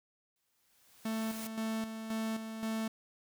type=noise with exponential growth; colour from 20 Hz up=white; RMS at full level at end=-43 dBFS; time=0.36-1.47 s; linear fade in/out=1 ms; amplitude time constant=240 ms
type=tone with tremolo; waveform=45% pulse; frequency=221.7 Hz; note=A3; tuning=13 cents sharp; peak=-33 dBFS; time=1.05-2.88 s; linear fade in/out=5 ms; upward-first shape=square; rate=1.9 Hz; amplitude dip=55%
effects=none